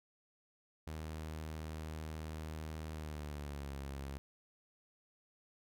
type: tone with pitch glide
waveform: sawtooth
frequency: 78.3 to 68.96 Hz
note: D#2 to C#2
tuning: +11 to -8 cents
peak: -38 dBFS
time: 0.87-4.18 s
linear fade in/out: 0 ms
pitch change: -219 cents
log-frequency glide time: 2.93-3.76 s
effects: none